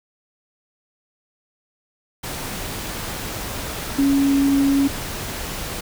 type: tone in noise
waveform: sine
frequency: 277.2 Hz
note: C#4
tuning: in tune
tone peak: -14 dBFS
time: 3.98-4.88 s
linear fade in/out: 10 ms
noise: pink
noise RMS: -29 dBFS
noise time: 2.23-5.81 s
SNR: +12 dB
effects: none